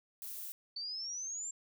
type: noise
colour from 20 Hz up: violet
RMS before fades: -44 dBFS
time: 0.22-0.52 s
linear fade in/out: 0 ms
type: exponential sweep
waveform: sine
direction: up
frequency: 4495 to 7459 Hz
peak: -38 dBFS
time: 0.76-1.51 s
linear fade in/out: 5 ms
effects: none